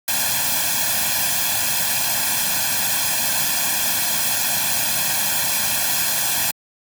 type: noise with comb filter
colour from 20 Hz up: white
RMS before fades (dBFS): -20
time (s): 0.08-6.51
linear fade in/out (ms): 2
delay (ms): 1.2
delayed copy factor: +1
effects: high-pass 100 Hz 12 dB/octave + Opus 48 kbps